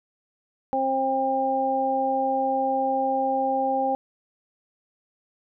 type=harmonic tone; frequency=266.3 Hz; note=C4; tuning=31 cents sharp; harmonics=1 / 2 / 3; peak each=-30 / -26 / -23 dBFS; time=0.73-3.95 s; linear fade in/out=0 ms; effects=none